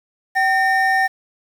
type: tone pair together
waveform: triangle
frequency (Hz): 767 / 1821.3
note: G5 / A#6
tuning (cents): -38 / -41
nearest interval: octave + minor third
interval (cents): 1497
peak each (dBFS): -15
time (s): 0.35-1.08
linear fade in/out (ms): 20
effects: 7-bit